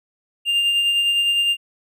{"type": "tone with tremolo", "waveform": "triangle", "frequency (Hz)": 2800, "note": "F7", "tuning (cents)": 4, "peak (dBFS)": -13, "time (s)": [0.45, 1.57], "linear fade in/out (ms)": 50, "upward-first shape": "sine", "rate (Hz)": 9.8, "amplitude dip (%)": 30, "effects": []}